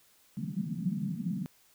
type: band-pass noise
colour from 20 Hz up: pink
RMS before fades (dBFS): -34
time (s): 0.37-1.46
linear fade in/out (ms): 0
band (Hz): 160 to 220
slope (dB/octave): 48
effects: white hiss -64 dBFS RMS until 1.74 s